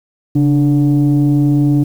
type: tone pair together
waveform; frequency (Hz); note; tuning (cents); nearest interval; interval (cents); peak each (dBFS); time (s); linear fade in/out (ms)
sine; 139.05 / 293.7; C#3 / D4; +6 / 0; octave + minor second; 1294; -10; 0.35-1.84; 10
effects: tanh soft clip ceiling -5 dBFS + 7-bit